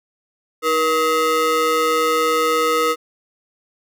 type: ring-modulated tone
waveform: square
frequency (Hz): 396.2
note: G4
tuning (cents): +18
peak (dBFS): -13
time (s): 0.62-2.96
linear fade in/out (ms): 50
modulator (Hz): 874
effects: none